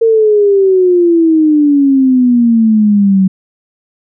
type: exponential sweep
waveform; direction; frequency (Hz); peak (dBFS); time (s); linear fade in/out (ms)
sine; down; 459.1 to 187.3; -5; 0.01-3.28; 10
effects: none